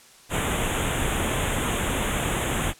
pink band-stop noise, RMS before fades -25 dBFS, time 0.29-2.74 s, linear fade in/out 50 ms, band 3600 to 6600 Hz, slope 96 dB/octave, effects white hiss -51 dBFS RMS until 2.79 s + low-pass 10000 Hz 12 dB/octave

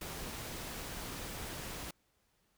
pink noise, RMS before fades -43 dBFS, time 0.01-1.91 s, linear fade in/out 5 ms, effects pink hiss -75 dBFS RMS until 2.57 s

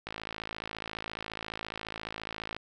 click train, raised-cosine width 0.3 ms, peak -20 dBFS, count 137, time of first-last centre 0.07-2.565 s, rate 54.5 Hz, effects none

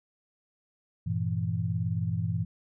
sine chord, E diminished, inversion first, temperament equal, 98 / 116.54 / 164.81 Hz, G2 / Bb2 / E3, 0 / 0 / 0 cents, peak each -31 dBFS, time 1.06-2.45 s, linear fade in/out 10 ms, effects none

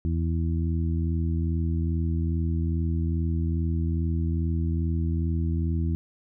harmonic tone, 82.41 Hz, E2, in tune, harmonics 1 / 2 / 3 / 4, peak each -24 / -30 / -34 / -36 dBFS, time 0.05-5.95 s, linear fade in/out 0 ms, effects none

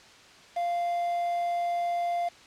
triangle tone with quantisation, 695 Hz, F5, 9 cents flat, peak -24 dBFS, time 0.56-2.29 s, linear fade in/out 10 ms, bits 7, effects white hiss -52 dBFS RMS until 2.46 s + low-pass 5000 Hz 12 dB/octave

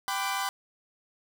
sawtooth chord, G major seventh, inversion none, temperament equal with one note detuned, 784 / 1004.5 / 1174.7 / 1480 Hz, G5 / B5 / D6 / F#6, 0 / +29 / 0 / 0 cents, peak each -29 / -29 / -31 / -35 dBFS, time 0.08-0.49 s, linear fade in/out 0 ms, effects none

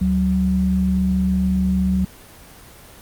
sine tone pair together, 72.3 / 186.98 Hz, D2 / F#3, -27 / +18 cents, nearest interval octave + major third, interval 1645 cents, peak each -22 / -16 dBFS, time 0.01-2.05 s, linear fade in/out 5 ms, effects pink hiss -43 dBFS RMS until 3.01 s + Opus 24 kbps

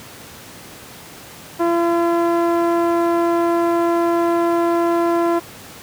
sawtooth tone with low-pass filter, 340 Hz, F4, 46 cents flat, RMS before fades -17 dBFS, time 1.59-5.4 s, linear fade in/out 20 ms, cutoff 1100 Hz, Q 1.3, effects pink hiss -38 dBFS RMS until 5.82 s + high-pass 100 Hz 12 dB/octave

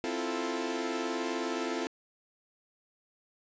sawtooth chord, F major seventh, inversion second, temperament equal, 261.6 / 329.6 / 349.2 / 440 Hz, C4 / E4 / F4 / A4, 0 / 0 / 0 / 0 cents, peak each -33 dBFS, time 0.04-1.87 s, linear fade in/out 0 ms, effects resampled to 16000 Hz + 10-bit

